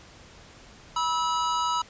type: tone pair together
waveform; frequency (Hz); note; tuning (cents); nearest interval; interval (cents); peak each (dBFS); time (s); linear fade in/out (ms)
square; 972.9 / 1300; B5 / E6; -26 / -24; perfect fourth; 502; -27 / -28; 0.96-1.82; 5
effects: pink hiss -50 dBFS RMS until 1.89 s + resampled to 16000 Hz